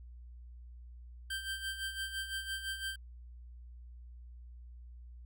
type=tone with tremolo; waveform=25% pulse; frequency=1568 Hz; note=G6; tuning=in tune; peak=-31 dBFS; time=1.3-2.96 s; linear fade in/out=5 ms; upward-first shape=sine; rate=5.9 Hz; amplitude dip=65%; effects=added 60 Hz sine -48 dBFS peak until 5.25 s